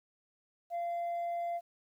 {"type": "tone", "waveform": "sine", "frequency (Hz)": 689, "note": "F5", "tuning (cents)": -24, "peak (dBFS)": -30, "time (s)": [0.7, 1.61], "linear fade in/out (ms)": 50, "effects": ["tanh soft clip ceiling -32 dBFS", "11-bit"]}